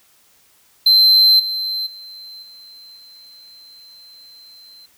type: tone with level steps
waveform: triangle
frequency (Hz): 4098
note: C8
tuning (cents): -37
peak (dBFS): -7 / -19 / -33 / -38 / -40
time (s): 0.86-4.86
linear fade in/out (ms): 5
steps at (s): 1.39 / 1.86 / 2.42 / 2.96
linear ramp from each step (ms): 10
effects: white hiss -55 dBFS RMS until 4.97 s